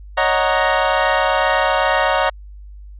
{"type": "chord", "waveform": "25% pulse", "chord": "D# minor seventh", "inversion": "third", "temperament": "equal", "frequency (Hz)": [554.4, 622.3, 740, 932.3], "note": ["C#5", "D#5", "F#5", "A#5"], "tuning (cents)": [0, 0, 0, 0], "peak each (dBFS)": -16, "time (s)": [0.17, 2.3], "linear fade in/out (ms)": 10, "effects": ["added 50 Hz sine -34 dBFS peak until 2.99 s", "resampled to 8000 Hz"]}